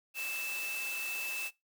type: tone in noise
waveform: sine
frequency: 2637 Hz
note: E7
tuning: in tune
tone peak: -36 dBFS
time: 0.14-1.51 s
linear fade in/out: 50 ms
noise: white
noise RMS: -42 dBFS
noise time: 0.14-1.51 s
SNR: +3 dB
effects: noise-tail reverb RT60 0.2 s tail -21 dB re dry + high-pass 400 Hz 12 dB/octave